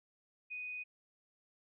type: tone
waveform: sine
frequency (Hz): 2489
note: D#7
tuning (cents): 0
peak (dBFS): -40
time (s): 0.5-0.84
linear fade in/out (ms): 20
effects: none